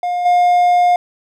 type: tone with level steps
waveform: triangle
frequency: 711 Hz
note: F5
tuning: 31 cents sharp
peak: -14 / -7 dBFS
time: 0.03-0.96 s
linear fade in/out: 2 ms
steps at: 0.25 s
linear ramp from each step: 10 ms
effects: none